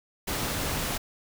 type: noise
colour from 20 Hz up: pink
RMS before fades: -30 dBFS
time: 0.27-0.98 s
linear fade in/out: 10 ms
effects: none